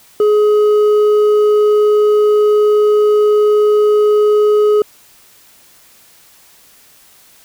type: tone with hard clipping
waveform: sine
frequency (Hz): 420.6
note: G#4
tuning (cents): +22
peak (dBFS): -9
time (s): 0.2-4.82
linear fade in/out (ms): 2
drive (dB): 4
effects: white hiss -46 dBFS RMS until 7.44 s